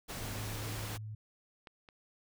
pink noise, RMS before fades -42 dBFS, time 0.08-0.98 s, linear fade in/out 20 ms
sine tone with pitch glide, 105.6 to 107.57 Hz, G#2 to A2, +29 to -39 cents, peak -40 dBFS, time 0.2-1.15 s, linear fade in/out 5 ms, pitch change +32 cents, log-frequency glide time 0.33-0.82 s
clicks, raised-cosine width 0.3 ms, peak -33 / -33 / -38 dBFS, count 3, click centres 0.792 / 1.672 / 1.888 s
effects none

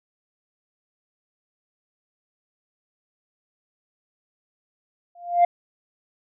sine tone with exponential growth, 698 Hz, F5, 1 cent flat, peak -8 dBFS, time 5.15-5.45 s, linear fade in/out 5 ms, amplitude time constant 64 ms, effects tanh soft clip ceiling -10 dBFS

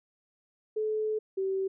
sine tone pair in turn, 431.5 / 384.3 Hz, A4 / G4, -34 / -34 cents, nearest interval major second, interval 200 cents, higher first, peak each -27 dBFS, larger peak neither, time 0.76-1.19 / 1.37-1.68 s, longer first, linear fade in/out 10 ms, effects none

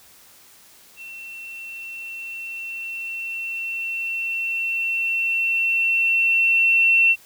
sine tone with level ramp, 2704 Hz, E7, 43 cents sharp, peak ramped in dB -35 to -12 dBFS, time 0.96-7.16 s, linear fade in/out 50 ms, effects white hiss -50 dBFS RMS until 7.25 s

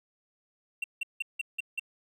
triangle tone bursts, 2725 Hz, F7, 43 cents flat, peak -27 dBFS, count 6, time 0.82-1.796 s, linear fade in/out 5 ms, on 21 ms, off 170 ms, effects none

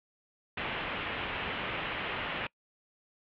white low-pass noise, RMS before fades -36 dBFS, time 0.57-2.47 s, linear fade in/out 5 ms, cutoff 3100 Hz, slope 48 dB/octave, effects noise-tail reverb RT60 0.1 s tail -25 dB re dry

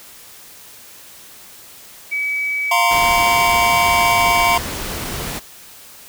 sine tone, 2282 Hz, C#7, 50 cents sharp, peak -18 dBFS, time 2.11-4.57 s, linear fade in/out 20 ms
square chord, F suspended fourth, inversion none, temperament equal, 698.5 / 932.3 / 1046.5 Hz, F5 / Bb5 / C6, 0 / 0 / 0 cents, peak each -19 dBFS, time 2.71-4.58 s, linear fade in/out 5 ms
pink noise, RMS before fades -26 dBFS, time 2.9-5.4 s, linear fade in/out 20 ms
effects white hiss -41 dBFS RMS until 6.08 s

